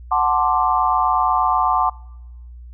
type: chord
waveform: sine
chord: D dominant seventh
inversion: first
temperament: equal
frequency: 740 / 880 / 1046.5 / 1174.7 Hz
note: F#5 / A5 / C6 / D6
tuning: 0 / 0 / 0 / 0 cents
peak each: -20 dBFS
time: 0.11-1.9 s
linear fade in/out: 10 ms
effects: noise-tail reverb RT60 1.0 s tail -25 dB re dry + added 60 Hz sine -35 dBFS peak until 2.73 s